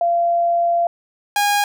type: tone pair in turn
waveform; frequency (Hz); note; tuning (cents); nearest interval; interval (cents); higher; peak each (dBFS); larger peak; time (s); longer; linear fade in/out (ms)
sine / sawtooth; 687 / 818.5; F5 / G#5; -29 / -25; minor third; 304; second; -14 / -11; second; 0.01-0.87 / 1.36-1.64; first; 2
effects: none